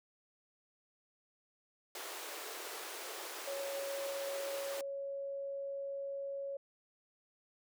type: high-pass noise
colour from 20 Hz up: pink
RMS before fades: -45 dBFS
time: 1.95-4.81 s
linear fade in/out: 2 ms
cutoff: 350 Hz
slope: 48 dB/octave
type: tone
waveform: sine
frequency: 554.4 Hz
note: C#5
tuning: in tune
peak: -38 dBFS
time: 3.47-6.57 s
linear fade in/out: 5 ms
effects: none